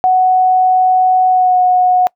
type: tone with pitch glide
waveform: sine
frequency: 742 to 730.9 Hz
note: F#5 to F#5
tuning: +5 to -21 cents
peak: -7 dBFS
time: 0.04-2.07 s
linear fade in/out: 0 ms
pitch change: -26 cents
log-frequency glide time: 1.28-1.59 s
effects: noise-tail reverb RT60 0.1 s tail -25 dB re dry